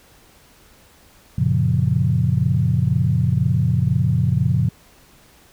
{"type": "chord", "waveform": "sine", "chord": "Gb major seventh", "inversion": "none", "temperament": "equal", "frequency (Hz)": [92.5, 116.54, 138.59, 174.61], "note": ["Gb2", "Bb2", "Db3", "F3"], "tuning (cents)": [0, 0, 0, 0], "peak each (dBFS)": [-22, -19, -19, -22], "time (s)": [1.38, 4.69], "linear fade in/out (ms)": 5, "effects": ["tanh soft clip ceiling -4 dBFS", "pink hiss -51 dBFS RMS until 5.52 s"]}